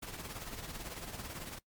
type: noise with tremolo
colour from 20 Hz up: pink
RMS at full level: -41 dBFS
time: 0.02-1.59 s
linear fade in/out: 10 ms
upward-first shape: triangle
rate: 18 Hz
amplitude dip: 65%
effects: noise-tail reverb RT60 0.1 s tail -20 dB re dry + MP3 96 kbps